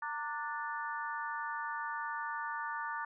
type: harmonic tone with a mistuned harmonic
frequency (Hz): 293.7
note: D4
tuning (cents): 0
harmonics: 3 / 4 / 5 / 6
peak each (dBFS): -40 / -41 / -42 / -43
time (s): 0.02-3.05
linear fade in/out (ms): 5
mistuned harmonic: 3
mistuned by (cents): +63
effects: none